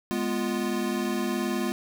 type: chord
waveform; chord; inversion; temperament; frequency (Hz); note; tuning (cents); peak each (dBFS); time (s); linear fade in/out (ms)
square; F diminished; first; equal; 207.7 / 246.9 / 349.2; Ab3 / Cb4 / F4; 0 / 0 / 0; -31; 0.11-1.72; 0
effects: none